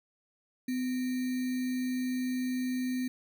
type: tone with sample-and-hold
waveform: sine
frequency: 253.3 Hz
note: B3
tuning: 44 cents sharp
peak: -29 dBFS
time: 0.68-3.08 s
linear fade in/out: 5 ms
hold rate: 2100 Hz
effects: none